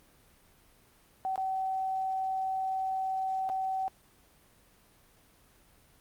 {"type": "tone with dropouts", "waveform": "sine", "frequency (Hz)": 762, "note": "G5", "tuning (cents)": -49, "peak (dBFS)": -29, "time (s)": [1.25, 3.88], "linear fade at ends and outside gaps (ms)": 0, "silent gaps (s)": [[1.358, 1.378], [3.491, 3.498]], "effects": ["pink hiss -62 dBFS RMS until 6 s", "Opus 32 kbps"]}